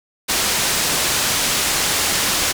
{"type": "low-pass noise", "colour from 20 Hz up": "white", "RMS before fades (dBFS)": -19, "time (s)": [0.28, 2.53], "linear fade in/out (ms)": 20, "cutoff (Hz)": 8400, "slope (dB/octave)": 12, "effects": []}